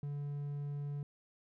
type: tone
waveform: triangle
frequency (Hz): 144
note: D3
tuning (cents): -34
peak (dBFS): -35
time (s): 0.03-1.03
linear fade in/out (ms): 2
effects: none